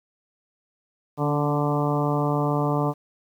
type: harmonic tone with a mistuned harmonic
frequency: 146.83 Hz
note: D3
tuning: in tune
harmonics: 1 / 2 / 3 / 4 / 5 / 6 / 7 / 8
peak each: -24 / -27 / -29 / -30 / -31 / -32 / -32 / -33 dBFS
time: 1.17-2.94 s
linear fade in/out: 50 ms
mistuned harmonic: 2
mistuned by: -26 cents
effects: 9-bit